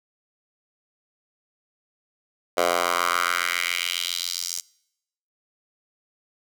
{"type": "tone with high-pass filter sweep", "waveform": "10% pulse", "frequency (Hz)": 87.31, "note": "F2", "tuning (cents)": 0, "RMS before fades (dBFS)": -25, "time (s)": [2.57, 4.61], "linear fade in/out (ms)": 10, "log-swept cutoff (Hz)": [620, 6200], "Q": 2.3, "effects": ["noise-tail reverb RT60 0.8 s tail -24 dB re dry"]}